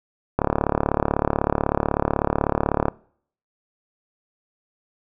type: click train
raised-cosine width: 1 ms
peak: -4 dBFS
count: 91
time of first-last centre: 0.39-2.883 s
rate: 36.1 Hz
effects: noise-tail reverb RT60 0.6 s tail -24 dB re dry